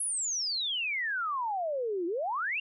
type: exponential two-way sweep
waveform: sine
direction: down then up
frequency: 10950 to 329.6 to 2846 Hz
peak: -29 dBFS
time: 0-2.6 s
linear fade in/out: 5 ms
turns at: 2.06 s
effects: none